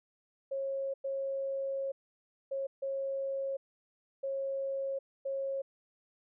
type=tone bursts at uneven times; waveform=sine; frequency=544 Hz; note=C#5; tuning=33 cents flat; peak=-32 dBFS; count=6; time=0.51-0.94 / 1.04-1.92 / 2.51-2.67 / 2.82-3.57 / 4.23-4.99 / 5.25-5.62 s; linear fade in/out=10 ms; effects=none